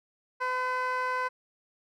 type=tone with band-pass filter; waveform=15% pulse; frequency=507 Hz; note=B4; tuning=45 cents sharp; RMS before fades=-30 dBFS; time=0.4-1.29 s; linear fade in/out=20 ms; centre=1100 Hz; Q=1.3; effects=none